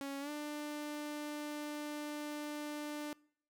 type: tone with pitch glide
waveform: sawtooth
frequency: 277.2 to 297.1 Hz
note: C#4 to D4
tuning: 0 to +20 cents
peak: -36 dBFS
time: 0.01-3.13 s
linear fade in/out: 0 ms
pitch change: +120 cents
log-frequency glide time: 0.2-0.3 s
effects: noise-tail reverb RT60 0.6 s tail -24 dB re dry